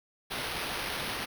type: noise with sample-and-hold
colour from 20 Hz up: white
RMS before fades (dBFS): -35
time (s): 0.3-1.26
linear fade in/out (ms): 20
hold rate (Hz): 7350
effects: none